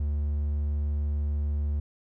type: tone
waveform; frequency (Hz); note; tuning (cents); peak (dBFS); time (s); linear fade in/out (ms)
triangle; 73.3; D2; -3; -23; 0-1.8; 5
effects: none